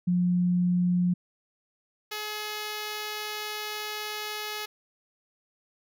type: tone pair in turn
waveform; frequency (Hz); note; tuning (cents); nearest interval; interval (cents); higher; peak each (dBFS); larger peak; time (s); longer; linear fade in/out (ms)
sine / 5% pulse; 178.1 / 423.6; F3 / G#4; +34 / +34; octave + minor third; 1500; second; -21; neither; 0.07-1.14 / 2.11-4.66; second; 10
effects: none